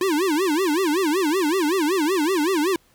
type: tone with vibrato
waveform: square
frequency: 338.4 Hz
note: E4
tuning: 45 cents sharp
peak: -19 dBFS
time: 0.01-2.76 s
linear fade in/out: 2 ms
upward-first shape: sine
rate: 5.3 Hz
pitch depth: 260 cents each way
effects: pink hiss -59 dBFS RMS until 2.94 s